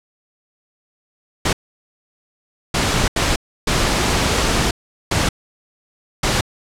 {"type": "noise bursts at uneven times", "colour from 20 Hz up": "pink", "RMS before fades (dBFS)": -17, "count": 6, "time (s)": [[1.45, 1.53], [2.74, 3.08], [3.16, 3.36], [3.67, 4.71], [5.11, 5.29], [6.23, 6.41]], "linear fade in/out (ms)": 5, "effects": ["low-pass 8000 Hz 12 dB/octave"]}